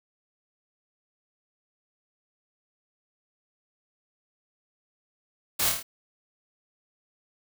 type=noise with echo; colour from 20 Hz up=white; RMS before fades=-26 dBFS; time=5.59-5.7 s; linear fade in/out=10 ms; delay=26 ms; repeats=5; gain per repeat=-3 dB; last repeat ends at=5.83 s; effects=none